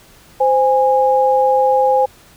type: tone pair together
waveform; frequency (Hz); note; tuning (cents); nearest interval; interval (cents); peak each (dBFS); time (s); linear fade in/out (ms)
sine; 519.2 / 823; C5 / G#5; -13 / -16; minor sixth; 797; -13; 0.4-2.06; 10
effects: pink hiss -46 dBFS RMS until 2.36 s